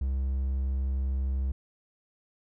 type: tone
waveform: triangle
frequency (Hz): 66.4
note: C2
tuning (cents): +26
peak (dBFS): -24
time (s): 0.01-1.52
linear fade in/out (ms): 5
effects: none